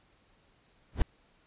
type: noise with exponential growth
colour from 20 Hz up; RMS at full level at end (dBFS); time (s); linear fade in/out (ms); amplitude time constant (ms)
brown; -21; 0.92-1.02; 1; 21
effects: pink hiss -66 dBFS RMS until 1.46 s + resampled to 8000 Hz